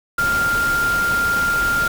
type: tone in noise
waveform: sine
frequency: 1396.9 Hz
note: F6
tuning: in tune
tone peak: -16 dBFS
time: 0.18-1.88 s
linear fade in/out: 5 ms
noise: pink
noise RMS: -27 dBFS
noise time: 0.18-1.88 s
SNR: +8 dB
effects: none